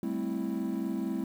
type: chord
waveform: triangle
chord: A minor seventh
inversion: third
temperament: equal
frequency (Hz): 196 / 220 / 261.6 / 329.6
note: G3 / A3 / C4 / E4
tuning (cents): 0 / 0 / 0 / 0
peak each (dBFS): -33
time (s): 0.03-1.24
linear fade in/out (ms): 2
effects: tanh soft clip ceiling -20 dBFS + 9-bit